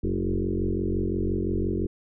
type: tone with frequency modulation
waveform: sine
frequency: 207.7 Hz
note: G#3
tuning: in tune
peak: -23 dBFS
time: 0.03-1.87 s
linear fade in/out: 10 ms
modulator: 45.8 Hz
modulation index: 4.3
effects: none